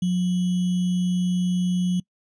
sine tone with sample-and-hold, 180 Hz, F#3, 47 cents flat, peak -19 dBFS, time 0.02-2 s, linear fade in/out 5 ms, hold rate 3150 Hz, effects noise-tail reverb RT60 0.1 s tail -25 dB re dry + resampled to 22050 Hz

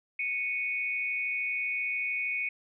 sine tone pair together, 2217 / 2484 Hz, C#7 / D#7, 0 / -3 cents, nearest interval major second, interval 197 cents, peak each -31 / -32 dBFS, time 0.19-2.49 s, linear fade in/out 5 ms, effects none

